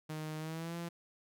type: tone with pitch glide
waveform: sawtooth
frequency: 155.3 to 170.34 Hz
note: D#3 to F3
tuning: -3 to -43 cents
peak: -35 dBFS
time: 0.09-0.89 s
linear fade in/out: 10 ms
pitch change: +160 cents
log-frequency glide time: 0.38-0.76 s
effects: none